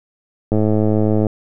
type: click train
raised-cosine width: 2 ms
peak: -4 dBFS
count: 81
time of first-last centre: 0.52-1.268 s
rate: 107 Hz
effects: none